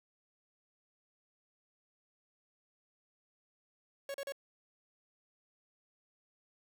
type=tone bursts; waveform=45% pulse; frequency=554.4 Hz; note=C#5; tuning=in tune; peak=-38 dBFS; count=3; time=4.09-4.322 s; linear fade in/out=2 ms; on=52 ms; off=38 ms; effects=none